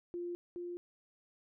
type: tone pair in turn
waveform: sine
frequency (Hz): 349.2 / 350.5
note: F4 / F4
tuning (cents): 0 / +6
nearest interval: unison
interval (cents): 6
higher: second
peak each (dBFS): -37 / -39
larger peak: first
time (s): 0.14-0.35 / 0.56-0.77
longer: neither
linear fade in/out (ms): 0
effects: none